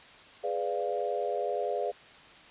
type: chord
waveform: sine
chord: G# diminished seventh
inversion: none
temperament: equal with one note detuned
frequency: 415.3 / 497 / 587.3 / 698.5 Hz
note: G#4 / B4 / D5 / F5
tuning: 0 / +11 / 0 / 0 cents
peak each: -34 dBFS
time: 0.43-1.92 s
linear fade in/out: 20 ms
effects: white hiss -52 dBFS RMS until 2.5 s + resampled to 8000 Hz